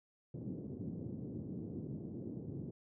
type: band-pass noise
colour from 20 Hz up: pink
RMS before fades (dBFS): -44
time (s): 0.34-2.71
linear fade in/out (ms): 5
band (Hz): 110 to 360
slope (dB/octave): 24
effects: none